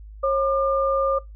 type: tone pair together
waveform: sine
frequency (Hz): 542.9 / 1200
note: C#5 / D6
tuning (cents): -36 / +37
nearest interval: octave + major second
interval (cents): 1373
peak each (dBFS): -19 / -23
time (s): 0.23-1.19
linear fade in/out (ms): 10
effects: noise-tail reverb RT60 0.2 s tail -22 dB re dry + added 52 Hz sine -38 dBFS peak until 1.35 s